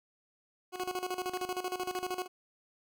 20% pulse tone with tremolo, 365.7 Hz, F#4, 20 cents flat, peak -27 dBFS, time 0.72-2.28 s, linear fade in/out 50 ms, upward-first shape square, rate 13 Hz, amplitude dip 75%, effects none

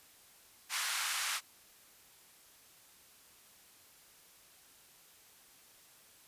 pink band-pass noise, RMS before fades -36 dBFS, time 0.69-1.41 s, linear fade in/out 50 ms, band 1100 to 12000 Hz, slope 24 dB/octave, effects white hiss -61 dBFS RMS until 6.27 s + resampled to 32000 Hz

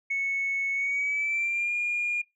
sine tone with pitch glide, 2207 to 2421 Hz, C#7 to D#7, -8 to -48 cents, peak -24 dBFS, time 0.1-2.22 s, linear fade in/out 10 ms, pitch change +160 cents, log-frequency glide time 0.73-1.74 s, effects noise-tail reverb RT60 0.2 s tail -22 dB re dry + tanh soft clip ceiling -21 dBFS

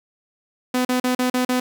sawtooth tone bursts, 251.6 Hz, B3, 32 cents sharp, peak -14 dBFS, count 6, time 0.74-1.6 s, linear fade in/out 5 ms, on 110 ms, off 40 ms, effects none

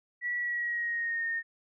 sine tone with pitch glide, 1941 to 1837.4 Hz, B6 to A#6, -31 to -25 cents, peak -29 dBFS, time 0.21-1.43 s, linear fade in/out 50 ms, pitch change -94 cents, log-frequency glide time 0.38-1.26 s, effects none

